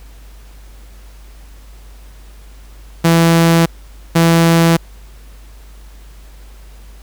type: tone pair in turn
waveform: sawtooth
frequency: 166.4 / 166.4 Hz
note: E3 / E3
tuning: +17 / +17 cents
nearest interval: unison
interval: 0 cents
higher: neither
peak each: -4 dBFS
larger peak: neither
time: 3.04-3.66 / 4.15-4.77 s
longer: neither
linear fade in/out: 10 ms
effects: added 50 Hz sine -35 dBFS peak until 7.02 s + pink hiss -47 dBFS RMS until 7.02 s